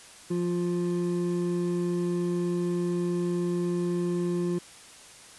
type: tone pair together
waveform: triangle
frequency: 174.61 / 351.3 Hz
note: F3 / F4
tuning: 0 / +10 cents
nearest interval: octave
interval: 1210 cents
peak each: -26 dBFS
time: 0.3-4.59 s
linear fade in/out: 10 ms
effects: white hiss -49 dBFS RMS until 5.38 s + resampled to 24000 Hz